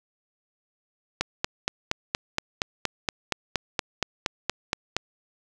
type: click train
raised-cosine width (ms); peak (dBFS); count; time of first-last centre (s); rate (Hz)
0.2; -6; 17; 1.21-4.966; 4.26
effects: none